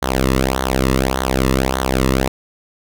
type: tone with flanger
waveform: sawtooth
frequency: 65.41 Hz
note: C2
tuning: in tune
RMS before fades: -17 dBFS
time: 0.02-2.28 s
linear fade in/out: 5 ms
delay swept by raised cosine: 0.39 to 1.32 ms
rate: 1.7 Hz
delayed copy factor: -0.8
effects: none